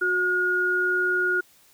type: tone pair together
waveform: sine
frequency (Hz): 365 / 1436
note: F#4 / F6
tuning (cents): -24 / +48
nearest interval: 2 octaves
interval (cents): 2372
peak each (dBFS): -27 / -21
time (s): 0.01-1.41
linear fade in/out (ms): 10
effects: white hiss -57 dBFS RMS until 1.73 s